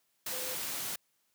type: tone in noise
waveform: sine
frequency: 510 Hz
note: C5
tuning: 44 cents flat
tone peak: -43 dBFS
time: 0.32-0.55 s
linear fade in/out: 5 ms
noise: white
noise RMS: -37 dBFS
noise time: 0.26-0.96 s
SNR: -9 dB
effects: white hiss -75 dBFS RMS until 1.34 s + high-pass 100 Hz 12 dB/octave